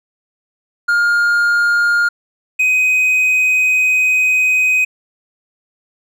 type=tone pair in turn; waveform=triangle; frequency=1414 / 2511 Hz; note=F6 / D#7; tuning=+21 / +15 cents; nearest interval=minor seventh; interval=994 cents; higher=second; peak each=-9 dBFS; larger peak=neither; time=0.88-2.09 / 2.59-4.85 s; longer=second; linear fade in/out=10 ms; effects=none